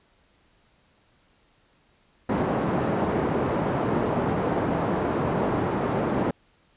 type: band-pass noise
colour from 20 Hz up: pink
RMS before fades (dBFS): -25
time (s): 2.29-6.31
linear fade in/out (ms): 5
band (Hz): 150 to 910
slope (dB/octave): 12
effects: pink hiss -63 dBFS RMS until 6.76 s + resampled to 8000 Hz